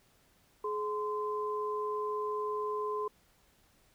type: tone pair together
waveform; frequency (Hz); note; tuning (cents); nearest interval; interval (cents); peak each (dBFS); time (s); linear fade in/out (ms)
sine; 422.8 / 1032; G#4 / C6; +31 / -24; octave + minor third; 1545; -34 / -35; 0.64-3.08; 5
effects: pink hiss -67 dBFS RMS until 3.94 s